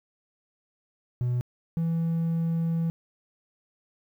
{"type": "tone pair in turn", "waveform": "triangle", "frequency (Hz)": [123.1, 165.56], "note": ["B2", "E3"], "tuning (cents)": [-5, 8], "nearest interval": "perfect fourth", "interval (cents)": 513, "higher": "second", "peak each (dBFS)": -21, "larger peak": "neither", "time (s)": [[1.21, 1.41], [1.77, 2.9]], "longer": "second", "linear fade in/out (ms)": 0, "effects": ["tanh soft clip ceiling -17 dBFS", "10-bit"]}